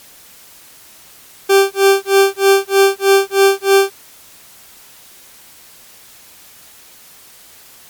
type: tone with tremolo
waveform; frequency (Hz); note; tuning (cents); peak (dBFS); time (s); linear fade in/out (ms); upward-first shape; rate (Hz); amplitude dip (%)
40% pulse; 392; G4; 0; -5; 1.49-3.91; 10; sine; 3.2; 100
effects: white hiss -42 dBFS RMS until 7.89 s + MP3 96 kbps